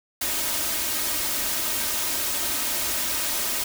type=noise with comb filter; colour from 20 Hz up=white; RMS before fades=-26 dBFS; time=0.21-3.64 s; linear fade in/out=5 ms; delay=3.2 ms; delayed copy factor=+0.55; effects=none